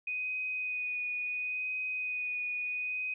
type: tone with vibrato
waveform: sine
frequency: 2489 Hz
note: D#7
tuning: in tune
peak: -32 dBFS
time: 0.07-3.14 s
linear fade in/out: 5 ms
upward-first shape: sine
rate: 0.72 Hz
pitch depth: 16 cents each way
effects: none